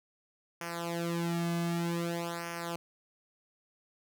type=tone with flanger; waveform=sawtooth; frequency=170 Hz; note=F3; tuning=46 cents flat; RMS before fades=-34 dBFS; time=0.61-2.76 s; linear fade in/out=2 ms; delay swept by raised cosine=0.25 to 2.15 ms; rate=0.53 Hz; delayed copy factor=-0.9; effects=none